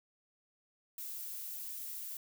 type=noise; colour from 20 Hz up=violet; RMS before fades=-43 dBFS; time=0.98-2.17 s; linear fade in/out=2 ms; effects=none